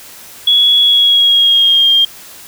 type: tone with pitch glide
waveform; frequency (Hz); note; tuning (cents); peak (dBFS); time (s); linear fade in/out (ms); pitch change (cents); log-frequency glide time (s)
sine; 3364 to 3208; G#7 to G7; +22 to +39; -6; 0.47-2.05; 5; -83; 0.81-1.92
effects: white hiss -35 dBFS RMS until 2.47 s